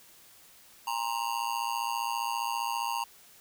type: tone with amplitude modulation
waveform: square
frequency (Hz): 932.3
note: A#5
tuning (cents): 0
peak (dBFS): -26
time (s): 0.87-3.04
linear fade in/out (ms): 5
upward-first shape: sine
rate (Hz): 115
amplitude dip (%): 100
effects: white hiss -56 dBFS RMS until 3.4 s